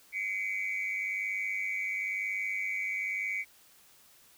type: tone cluster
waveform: sine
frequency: 2060 / 2255 / 2356 Hz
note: C7 / C#7 / D7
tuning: -28 / +29 / +5 cents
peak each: -35 / -32 / -38 dBFS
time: 0.12-3.45 s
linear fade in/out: 50 ms
effects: tanh soft clip ceiling -25 dBFS + white hiss -60 dBFS RMS until 4.37 s